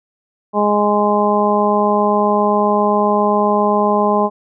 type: harmonic tone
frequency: 207.5 Hz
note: G#3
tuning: 1 cent flat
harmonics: 1 / 2 / 3 / 4 / 5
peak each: -18 / -18 / -18 / -18 / -18 dBFS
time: 0.53-4.3 s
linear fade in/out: 50 ms
effects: none